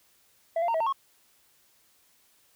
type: tone with pitch steps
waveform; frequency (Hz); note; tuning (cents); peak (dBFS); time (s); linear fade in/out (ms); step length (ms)
sine; 663 / 691 / 920 / 645 / 909 / 1092; E5 / F5 / A#5 / E5 / A#5 / C#6; +10 / -19 / -23 / -38 / -44 / -26; -21; 0.56-0.926; 5; 61
effects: tanh soft clip ceiling -23 dBFS + white hiss -64 dBFS RMS until 2.55 s